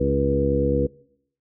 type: harmonic tone with a mistuned harmonic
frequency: 69.3 Hz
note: C#2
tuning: in tune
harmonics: 1 / 2 / 3 / 4 / 5 / 6 / 7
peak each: -26 / -26 / -28 / -26 / -29 / -34 / -22 dBFS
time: 0-0.87 s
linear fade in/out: 10 ms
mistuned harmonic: 6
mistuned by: -17 cents
effects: noise-tail reverb RT60 0.7 s tail -22 dB re dry